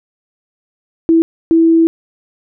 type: tone bursts at uneven times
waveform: sine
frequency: 328.6 Hz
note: E4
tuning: 5 cents flat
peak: -6 dBFS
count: 2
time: 1.09-1.22 / 1.51-1.87 s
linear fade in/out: 0 ms
effects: none